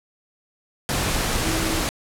sine tone in noise, 324.3 Hz, E4, 28 cents flat, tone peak -27 dBFS, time 1.45-1.8 s, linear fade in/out 0 ms, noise pink, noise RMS -23 dBFS, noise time 0.89-1.89 s, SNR -7 dB, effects low-pass 12000 Hz 12 dB/octave

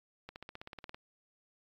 accelerating click train, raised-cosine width 0.3 ms, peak -29 dBFS, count 12, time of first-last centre 0.29-0.945 s, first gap 69 ms, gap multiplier 0.97, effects AAC 48 kbps

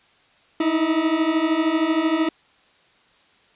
40% pulse beating tone pair, 311.1 / 324.1 Hz, D#4 / E4, 0 / -29 cents, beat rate 13 Hz, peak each -22 / -19 dBFS, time 0.6-2.29 s, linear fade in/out 5 ms, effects white hiss -57 dBFS RMS until 3.55 s + resampled to 8000 Hz

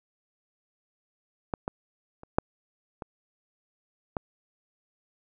clicks, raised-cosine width 1 ms, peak -14 / -16 / -30 / -6 / -22 / -15 dBFS, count 6, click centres 1.538 / 1.679 / 2.234 / 2.385 / 3.022 / 4.168 s, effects none

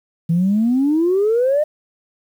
sine exponential sweep, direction up, 161.4 to 619 Hz, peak -12 dBFS, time 0.29-1.64 s, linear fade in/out 10 ms, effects tanh soft clip ceiling -9 dBFS + 8-bit

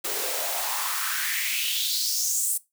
white noise with high-pass filter sweep, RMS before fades -27 dBFS, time 0.04-2.58 s, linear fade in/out 10 ms, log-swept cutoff 360 to 9200 Hz, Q 4, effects noise-tail reverb RT60 0.2 s tail -19 dB re dry

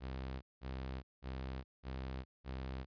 sawtooth tone bursts, 65.41 Hz, C2, in tune, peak -37 dBFS, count 5, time 0-2.86 s, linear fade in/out 50 ms, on 420 ms, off 190 ms, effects resampled to 11025 Hz

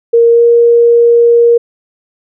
sine tone with pitch glide, 466.2 to 470.5 Hz, A#4 to A#4, 0 to +16 cents, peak -3 dBFS, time 0.13-1.58 s, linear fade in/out 10 ms, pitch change +16 cents, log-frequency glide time 0.31-0.42 s, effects none

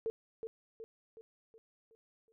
sine tone with echo, 448.3 Hz, A4, 32 cents sharp, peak -32 dBFS, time 0.06-0.1 s, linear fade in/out 0 ms, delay 370 ms, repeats 6, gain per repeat -6 dB, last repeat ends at 2.32 s, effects none

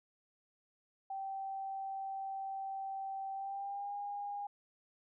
sine tone with pitch glide, 777 to 812.8 Hz, G5 to G#5, -16 to -38 cents, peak -38 dBFS, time 1.1-4.47 s, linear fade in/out 5 ms, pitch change +78 cents, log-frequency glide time 3.33-3.94 s, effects none

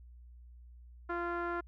sawtooth tone with low-pass filter, 345.8 Hz, F4, 17 cents flat, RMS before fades -36 dBFS, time 1.09-1.61 s, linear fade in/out 10 ms, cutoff 1400 Hz, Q 3.4, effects added 60 Hz sine -51 dBFS peak until 1.67 s

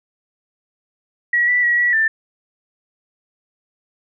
sine tone with pitch steps, 1919 / 1968 / 1918 / 1937 / 1779 Hz, A#6 / B6 / A#6 / B6 / A6, +50 / -7 / +49 / -34 / +19 cents, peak -13 dBFS, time 1.33-2.08 s, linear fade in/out 5 ms, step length 150 ms, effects none

